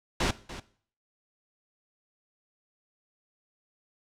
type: noise with echo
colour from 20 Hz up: pink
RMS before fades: -26 dBFS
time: 0.2-0.31 s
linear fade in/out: 5 ms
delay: 290 ms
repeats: 1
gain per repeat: -14 dB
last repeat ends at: 0.6 s
effects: noise-tail reverb RT60 0.5 s tail -17 dB re dry + low-pass 6000 Hz 12 dB/octave